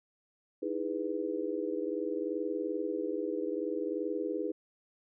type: chord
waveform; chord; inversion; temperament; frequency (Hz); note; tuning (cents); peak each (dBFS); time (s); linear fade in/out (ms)
sine; E major seventh; third; just; 309 / 329.6 / 412 / 494.4; D#4 / E4 / G#4 / B4; -12 / 0 / -14 / +2; -37 / -38 / -36 / -37; 0.62-4.52; 10
effects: none